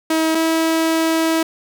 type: tone pair in turn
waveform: sawtooth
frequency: 320 / 324.3 Hz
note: D#4 / E4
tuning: +49 / -28 cents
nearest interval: unison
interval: 23 cents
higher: second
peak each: -11 dBFS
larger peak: neither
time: 0.1-0.35 / 0.35-1.43 s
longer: second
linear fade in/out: 5 ms
effects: none